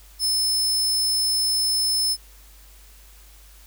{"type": "tone", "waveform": "sawtooth", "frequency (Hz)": 5240, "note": "E8", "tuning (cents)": -11, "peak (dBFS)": -17, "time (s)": [0.19, 2.17], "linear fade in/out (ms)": 50, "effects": ["added 50 Hz sine -47 dBFS peak until 3.66 s", "white hiss -52 dBFS RMS until 3.66 s"]}